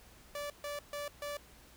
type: tone bursts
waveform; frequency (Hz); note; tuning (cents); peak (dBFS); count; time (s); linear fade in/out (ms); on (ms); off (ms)
sawtooth; 581; D5; -19; -34; 4; 0.35-1.37; 2; 150; 140
effects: added 60 Hz sine -64 dBFS peak until 1.76 s + pink hiss -59 dBFS RMS until 1.76 s